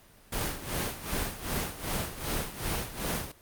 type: noise with tremolo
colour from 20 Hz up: pink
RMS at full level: -30 dBFS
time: 0.32-3.32 s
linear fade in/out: 5 ms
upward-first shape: sine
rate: 2.6 Hz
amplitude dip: 75%
effects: pink hiss -57 dBFS RMS until 3.41 s + Opus 32 kbps